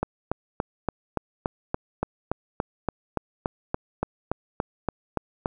click train, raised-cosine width 1 ms, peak -10 dBFS, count 20, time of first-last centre 0.03-5.459 s, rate 3.5 Hz, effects none

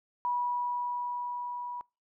sine tone with level ramp, 975 Hz, B5, 23 cents flat, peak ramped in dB -27 to -36 dBFS, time 0.25-1.81 s, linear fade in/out 0 ms, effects noise-tail reverb RT60 0.3 s tail -26 dB re dry

